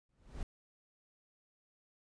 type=noise with exponential growth; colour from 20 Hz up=brown; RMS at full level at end=-39 dBFS; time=0.09-0.43 s; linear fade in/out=2 ms; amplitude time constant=72 ms; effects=resampled to 22050 Hz

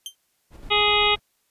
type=tone with exponential decay; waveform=sawtooth; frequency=3136 Hz; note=G7; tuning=in tune; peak=-24 dBFS; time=0.06-0.15 s; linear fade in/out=1 ms; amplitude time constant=19 ms
type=noise with tremolo; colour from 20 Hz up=brown; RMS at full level=-39 dBFS; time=0.5-1.2 s; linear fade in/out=50 ms; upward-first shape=square; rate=7.9 Hz; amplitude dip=40%
type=harmonic tone; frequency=416.2 Hz; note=G#4; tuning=4 cents sharp; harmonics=1 / 2 / 3 / 5 / 6 / 7 / 8 / 9; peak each=-25 / -25 / -25 / -25 / -25 / -25 / -25 / -25 dBFS; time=0.7-1.16 s; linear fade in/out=20 ms
effects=white hiss -69 dBFS RMS until 1.5 s + resampled to 32000 Hz

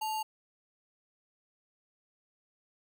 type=tone with sample-and-hold; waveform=sine; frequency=871 Hz; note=A5; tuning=18 cents flat; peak=-31 dBFS; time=0.01-0.23 s; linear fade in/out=10 ms; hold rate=3675 Hz; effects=none

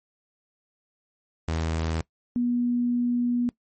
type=tone pair in turn; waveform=sawtooth / sine; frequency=80.9 / 242.4 Hz; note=E2 / B3; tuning=-32 / -32 cents; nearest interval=octave + perfect fifth; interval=1900 cents; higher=second; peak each=-21 dBFS; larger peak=neither; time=1.48-2.01 / 2.36-3.49 s; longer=second; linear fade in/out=0 ms; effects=noise-tail reverb RT60 0.1 s tail -21 dB re dry + MP3 32 kbps

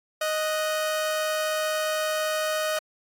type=tone pair together; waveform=sawtooth; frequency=622.3 / 1480.1 Hz; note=D#5 / F#6; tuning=0 / 0 cents; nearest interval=octave + minor third; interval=1500 cents; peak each=-21 / -30 dBFS; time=0.21-2.79 s; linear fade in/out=5 ms; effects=AAC 64 kbps

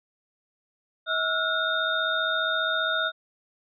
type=tone cluster; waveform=sine; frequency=641 / 1342 / 1437 / 3664 Hz; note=E5 / E6 / F6 / A#7; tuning=-49 / +31 / +49 / -31 cents; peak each=-31 / -31 / -26 / -29 dBFS; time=1.06-3.12 s; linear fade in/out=50 ms; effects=none

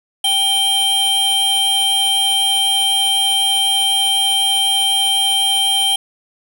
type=tone pair together; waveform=square; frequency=788 / 3152 Hz; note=G5 / G7; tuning=+9 / +9 cents; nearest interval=2 octaves; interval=2400 cents; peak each=-25 / -14 dBFS; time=0.24-5.96 s; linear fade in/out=5 ms; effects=none

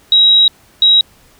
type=tone pair in turn; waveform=sine; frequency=3838 / 3838 Hz; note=A#7 / A#7; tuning=+50 / +50 cents; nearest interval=unison; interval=0 cents; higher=neither; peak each=-5 dBFS; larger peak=neither; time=0.12-0.48 / 0.82-1.01 s; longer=first; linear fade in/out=2 ms; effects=pink hiss -48 dBFS RMS until 1.39 s

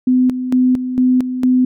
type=tone with tremolo; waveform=sine; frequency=253.6 Hz; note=B3; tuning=46 cents sharp; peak=-9 dBFS; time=0.07-1.65 s; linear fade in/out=5 ms; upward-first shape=square; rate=2.2 Hz; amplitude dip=65%; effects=none

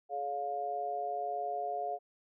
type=harmonic tone; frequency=141.5 Hz; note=C#3; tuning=36 cents sharp; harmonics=3 / 4 / 5; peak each=-41 / -42 / -34 dBFS; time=0.09-1.99 s; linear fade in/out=50 ms; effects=none

